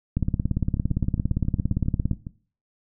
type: two click trains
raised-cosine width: 5 ms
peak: -20 / -10 dBFS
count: 12 / 35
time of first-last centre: 0.77-2.269 / 0.17-2.113 s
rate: 7.34 / 17.5 Hz
effects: noise-tail reverb RT60 0.4 s tail -17 dB re dry